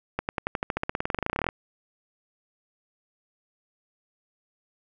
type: accelerating click train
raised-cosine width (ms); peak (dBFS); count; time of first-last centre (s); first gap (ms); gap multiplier
0.5; -11; 26; 0.19-1.489; 99; 0.94
effects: none